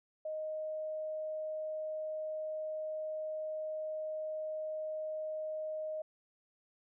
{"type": "tone", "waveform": "sine", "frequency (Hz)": 622.3, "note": "D#5", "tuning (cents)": 0, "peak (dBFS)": -36, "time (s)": [0.25, 6.02], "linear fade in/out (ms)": 5, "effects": []}